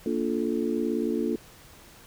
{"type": "chord", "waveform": "sine", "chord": "Bb major seventh", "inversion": "none", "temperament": "just", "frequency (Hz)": [233.1, 291.4, 349.6, 437], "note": ["Bb3", "D4", "F4", "A4"], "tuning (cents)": [0, -13, 2, -12], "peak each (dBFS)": [-29, -30, -30, -31], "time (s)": [0.06, 1.36], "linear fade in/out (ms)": 2, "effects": ["pink hiss -51 dBFS RMS until 2.06 s"]}